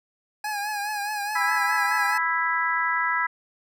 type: tone with vibrato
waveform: 25% pulse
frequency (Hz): 830.6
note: G#5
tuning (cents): 0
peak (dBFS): -23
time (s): 0.44-2.18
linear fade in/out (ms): 5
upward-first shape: triangle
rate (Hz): 4.8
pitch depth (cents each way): 62
type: harmonic tone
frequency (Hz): 329.6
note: E4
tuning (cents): 0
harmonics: 3 / 4 / 5 / 6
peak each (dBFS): -27 / -27 / -27 / -27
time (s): 1.35-3.27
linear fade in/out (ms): 10
effects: none